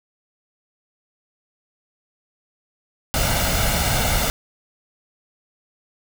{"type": "noise with comb filter", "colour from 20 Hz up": "pink", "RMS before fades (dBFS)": -20, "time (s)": [3.14, 4.3], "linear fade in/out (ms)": 0, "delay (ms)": 1.4, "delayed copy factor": 0.6, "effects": []}